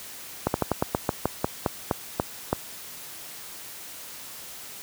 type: slowing click train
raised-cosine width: 1 ms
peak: -7 dBFS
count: 13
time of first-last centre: 0.47-2.529 s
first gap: 71 ms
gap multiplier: 1.15
effects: white hiss -41 dBFS RMS until 4.82 s + high-pass 60 Hz 12 dB/octave